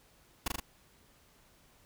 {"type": "noise with echo", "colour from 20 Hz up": "pink", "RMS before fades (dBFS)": -31, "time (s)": [0.46, 0.48], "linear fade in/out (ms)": 5, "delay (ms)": 40, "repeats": 3, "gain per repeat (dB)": -2, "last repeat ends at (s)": 0.6, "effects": ["pink hiss -64 dBFS RMS until 1.85 s"]}